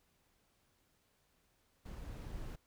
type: noise with level ramp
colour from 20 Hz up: brown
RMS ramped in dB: -47 to -44 dBFS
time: 1.85-2.56 s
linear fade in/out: 10 ms
effects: pink hiss -75 dBFS RMS until 2.66 s